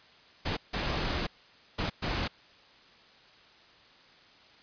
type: noise bursts at uneven times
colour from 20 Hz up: pink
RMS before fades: -31 dBFS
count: 4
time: 0.45-0.57 / 0.73-1.27 / 1.78-1.9 / 2.02-2.28 s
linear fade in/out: 10 ms
effects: white hiss -57 dBFS RMS until 4.62 s + resampled to 11025 Hz